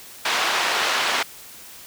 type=band-pass noise; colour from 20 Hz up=pink; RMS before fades=-22 dBFS; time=0.25-1.23 s; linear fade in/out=5 ms; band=800 to 4500 Hz; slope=12 dB/octave; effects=white hiss -42 dBFS RMS until 1.86 s